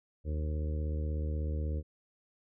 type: harmonic tone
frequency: 76.4 Hz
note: D#2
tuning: 31 cents flat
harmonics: 1 / 2 / 3 / 4 / 5 / 6 / 7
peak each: -31 / -42 / -47 / -46 / -50 / -47 / -49 dBFS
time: 0.24-1.83 s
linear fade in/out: 50 ms
effects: none